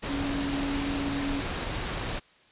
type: tone in noise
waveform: sine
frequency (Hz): 280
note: C#4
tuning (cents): +18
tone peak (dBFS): -29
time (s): 0.08-1.42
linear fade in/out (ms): 20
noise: pink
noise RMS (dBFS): -32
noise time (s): 0.02-2.2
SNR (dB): 0
effects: white hiss -59 dBFS RMS until 2.51 s + resampled to 8000 Hz